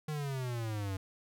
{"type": "exponential sweep", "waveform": "square", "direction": "down", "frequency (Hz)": [155.56, 93.9], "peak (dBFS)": -35, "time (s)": [0.08, 0.97], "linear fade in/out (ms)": 5, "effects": []}